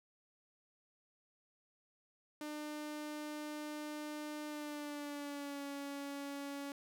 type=tone with pitch glide; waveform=sawtooth; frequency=300 to 281.5 Hz; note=D4 to C#4; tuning=+37 to +27 cents; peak=-38 dBFS; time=2.41-6.72 s; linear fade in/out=2 ms; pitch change=-110 cents; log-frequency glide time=4.48-5.63 s; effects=none